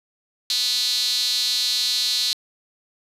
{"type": "tone with high-pass filter", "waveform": "sawtooth", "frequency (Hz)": 246.9, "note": "B3", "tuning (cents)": 0, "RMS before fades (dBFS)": -22, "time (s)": [0.5, 2.33], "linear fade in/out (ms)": 0, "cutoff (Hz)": 4100, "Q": 6.7, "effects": ["resampled to 32000 Hz"]}